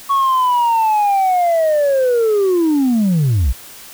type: linear sweep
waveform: sine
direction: down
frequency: 1117 to 51.91 Hz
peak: -9 dBFS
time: 0.09-3.53 s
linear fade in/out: 20 ms
effects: tanh soft clip ceiling -10 dBFS + white hiss -37 dBFS RMS until 3.93 s